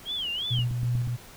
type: tone with vibrato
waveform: sine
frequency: 3122 Hz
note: G7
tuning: 8 cents flat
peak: -28 dBFS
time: 0.05-0.65 s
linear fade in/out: 50 ms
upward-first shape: sine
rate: 2.9 Hz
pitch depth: 200 cents each way
type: tone with tremolo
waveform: sine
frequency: 121.5 Hz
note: B2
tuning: 28 cents flat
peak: -23 dBFS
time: 0.5-1.17 s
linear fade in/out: 20 ms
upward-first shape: square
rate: 2.9 Hz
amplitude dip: 30%
type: click train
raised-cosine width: 5 ms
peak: -23 dBFS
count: 5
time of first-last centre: 0.59-1.074 s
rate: 8.26 Hz
effects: pink hiss -48 dBFS RMS until 1.36 s

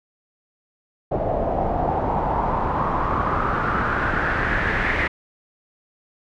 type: noise with low-pass filter sweep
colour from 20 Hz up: pink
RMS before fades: -22 dBFS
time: 1.11-5.08 s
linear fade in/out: 10 ms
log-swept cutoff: 630 to 2000 Hz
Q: 4.3
effects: none

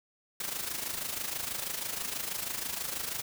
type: noise with amplitude modulation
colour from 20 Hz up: white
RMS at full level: -33 dBFS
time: 0.4-3.22 s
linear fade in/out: 5 ms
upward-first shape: sine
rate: 26.2 Hz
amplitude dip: 65%
effects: none

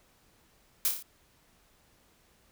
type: noise with echo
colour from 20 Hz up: blue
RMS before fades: -26 dBFS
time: 0.85-0.88 s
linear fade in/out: 0 ms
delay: 29 ms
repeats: 5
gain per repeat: -4 dB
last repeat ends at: 1.025 s
effects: pink hiss -65 dBFS RMS until 2.51 s

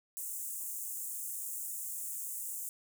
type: high-pass noise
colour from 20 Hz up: pink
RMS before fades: -40 dBFS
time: 0.17-2.69 s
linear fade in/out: 0 ms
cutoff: 7200 Hz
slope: 48 dB/octave
effects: none

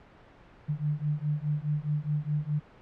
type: beating tone pair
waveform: sine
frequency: 146.83 / 151.63 Hz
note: D3 / D#3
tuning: 0 / -44 cents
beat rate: 4.8 Hz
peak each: -30 dBFS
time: 0.68-2.6 s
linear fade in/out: 20 ms
effects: pink hiss -54 dBFS RMS until 2.81 s + low-pass 2000 Hz 12 dB/octave

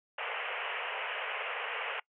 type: band-pass noise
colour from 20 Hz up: white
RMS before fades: -37 dBFS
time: 0.18-2 s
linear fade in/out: 5 ms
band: 430 to 3000 Hz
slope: 96 dB/octave
effects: noise-tail reverb RT60 0.1 s tail -23 dB re dry

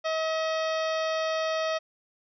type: harmonic tone with a mistuned harmonic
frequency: 638 Hz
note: D#5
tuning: 43 cents sharp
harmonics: 1 / 2 / 3 / 4 / 5 / 6 / 7 / 8 / 9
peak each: -27 / -33 / -37 / -39 / -41 / -43 / -44 / -45 / -46 dBFS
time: 0.04-1.79 s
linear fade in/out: 20 ms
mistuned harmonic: 6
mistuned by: -71 cents
effects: none

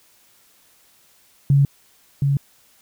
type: tone with echo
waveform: sine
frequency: 139.9 Hz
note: C#3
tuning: 16 cents sharp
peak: -11 dBFS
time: 1.5-1.65 s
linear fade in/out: 2 ms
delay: 720 ms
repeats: 1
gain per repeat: -4 dB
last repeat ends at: 2.37 s
effects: white hiss -56 dBFS RMS until 2.81 s

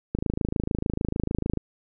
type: click train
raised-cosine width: 3 ms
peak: -12 dBFS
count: 39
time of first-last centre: 0.15-1.573 s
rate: 26.7 Hz
effects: none

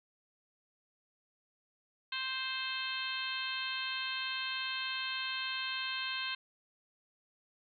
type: harmonic tone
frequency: 523.3 Hz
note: C5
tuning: in tune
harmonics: 2 / 3 / 4 / 5 / 6 / 7 / 8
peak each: -44 / -41 / -46 / -41 / -41 / -44 / -43 dBFS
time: 2.12-6.35 s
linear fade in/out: 5 ms
effects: none

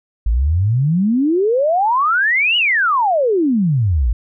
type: exponential two-way sweep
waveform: sine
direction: up then down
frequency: 51 to 2984 to 51 Hz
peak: -12 dBFS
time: 0.26-4.13 s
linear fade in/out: 5 ms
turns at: 2.57 s
effects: none

